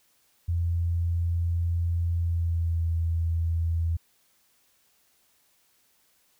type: tone with pitch glide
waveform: sine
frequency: 85.2 to 83.01 Hz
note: F2 to E2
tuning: -42 to +13 cents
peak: -23 dBFS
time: 0.48-3.97 s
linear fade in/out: 10 ms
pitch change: -45 cents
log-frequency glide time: 2.14-2.87 s
effects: white hiss -66 dBFS RMS until 6.39 s